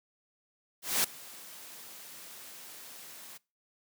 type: noise with ADSR envelope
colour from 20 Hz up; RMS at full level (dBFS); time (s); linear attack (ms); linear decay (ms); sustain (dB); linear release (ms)
white; -26; 0.82-3.38; 220; 6; -22; 13
effects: noise-tail reverb RT60 0.3 s tail -24 dB re dry + high-pass 150 Hz 12 dB/octave